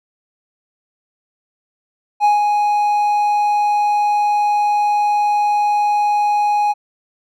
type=tone with ADSR envelope; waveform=triangle; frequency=830.6 Hz; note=G#5; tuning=in tune; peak=-7 dBFS; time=2.2-6.74 s; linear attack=44 ms; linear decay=150 ms; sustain=-4 dB; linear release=31 ms; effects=none